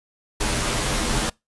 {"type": "noise with comb filter", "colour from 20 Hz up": "pink", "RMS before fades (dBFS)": -23, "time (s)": [0.4, 1.3], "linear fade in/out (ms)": 10, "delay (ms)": 11, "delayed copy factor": -0.85, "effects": ["noise-tail reverb RT60 0.2 s tail -25 dB re dry", "resampled to 24000 Hz"]}